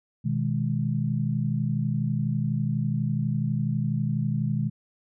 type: chord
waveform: sine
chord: G# minor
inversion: first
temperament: equal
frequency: 123.47 / 155.56 / 207.7 Hz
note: B2 / D#3 / G#3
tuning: 0 / 0 / 0 cents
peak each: -27 / -27 / -29 dBFS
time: 0.24-4.7 s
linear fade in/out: 20 ms
effects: none